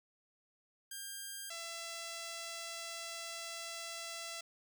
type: tone pair in turn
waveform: 5% pulse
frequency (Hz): 1600 / 670.8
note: G6 / E5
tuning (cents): +35 / +30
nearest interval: octave + minor third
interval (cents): 1505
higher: first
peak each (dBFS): -32 / -31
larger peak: second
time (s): 0.91-1.5 / 1.5-4.41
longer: second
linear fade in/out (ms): 5
effects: none